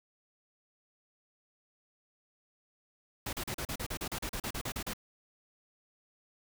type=noise bursts; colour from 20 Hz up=pink; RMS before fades=-37 dBFS; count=16; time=3.26-4.935 s; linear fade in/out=5 ms; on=70 ms; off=37 ms; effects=none